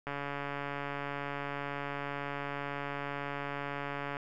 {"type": "click train", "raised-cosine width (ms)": 0.5, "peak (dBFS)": -22, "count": 583, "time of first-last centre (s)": [0.07, 4.169], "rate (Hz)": 142, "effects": []}